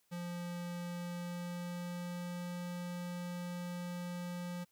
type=tone with pitch glide; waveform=square; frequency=174.61 to 176.33 Hz; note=F3 to F3; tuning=0 to +17 cents; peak=-40 dBFS; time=0.11-4.65 s; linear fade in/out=20 ms; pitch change=+17 cents; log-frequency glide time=0.8-2.56 s; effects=white hiss -75 dBFS RMS until 4.71 s